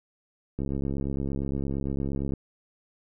click train, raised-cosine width 3 ms, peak -18 dBFS, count 121, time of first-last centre 0.59-2.337 s, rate 68.7 Hz, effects none

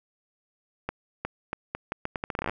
accelerating click train, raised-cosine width 0.5 ms, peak -14 dBFS, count 17, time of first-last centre 0.89-2.496 s, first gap 360 ms, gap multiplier 0.78, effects none

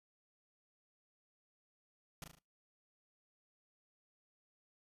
pink noise with echo, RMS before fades -45 dBFS, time 2.22-2.24 s, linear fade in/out 2 ms, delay 37 ms, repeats 4, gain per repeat -5 dB, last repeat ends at 2.388 s, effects noise-tail reverb RT60 0.3 s tail -25 dB re dry + resampled to 32000 Hz

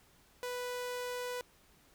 sawtooth tone, 493.9 Hz, B4, in tune, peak -33 dBFS, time 0.43-1.41 s, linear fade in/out 0 ms, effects pink hiss -65 dBFS RMS until 1.94 s

